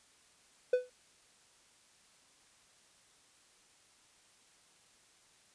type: tone with exponential decay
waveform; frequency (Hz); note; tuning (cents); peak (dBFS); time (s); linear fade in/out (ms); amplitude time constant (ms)
triangle; 500; B4; +21; -20; 0.73-0.9; 5; 35
effects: white hiss -65 dBFS RMS until 5.54 s + resampled to 22050 Hz